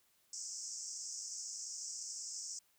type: band-pass noise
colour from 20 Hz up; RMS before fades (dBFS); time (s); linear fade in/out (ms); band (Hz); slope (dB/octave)
pink; -45; 0.33-2.59; 2; 5200 to 8000; 96
effects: white hiss -73 dBFS RMS until 2.78 s